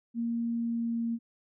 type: tone with pitch glide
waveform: sine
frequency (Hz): 233.1 to 231.5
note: A#3 to A#3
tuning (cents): 0 to -12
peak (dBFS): -28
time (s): 0.14-1.19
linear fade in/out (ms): 50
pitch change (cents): -12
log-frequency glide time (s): 0.55-1.05
effects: none